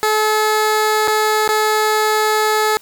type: tone with dropouts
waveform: 15% pulse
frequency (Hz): 430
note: A4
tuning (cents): -40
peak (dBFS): -7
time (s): 0.03-2.77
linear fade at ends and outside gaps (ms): 0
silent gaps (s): 1.076-1.081 / 1.477-1.49
effects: white hiss -46 dBFS RMS until 2.81 s